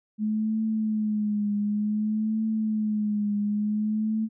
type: tone with vibrato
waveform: sine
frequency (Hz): 212.8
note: G#3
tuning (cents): +42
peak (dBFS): -23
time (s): 0.18-4.29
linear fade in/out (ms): 50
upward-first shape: triangle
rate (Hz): 0.55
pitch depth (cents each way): 63
effects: none